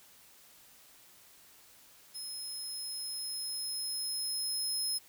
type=tone with level ramp; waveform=25% pulse; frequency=5150 Hz; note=E8; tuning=41 cents flat; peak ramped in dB=-35 to -26 dBFS; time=2.14-4.99 s; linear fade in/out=20 ms; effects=white hiss -59 dBFS RMS until 5.08 s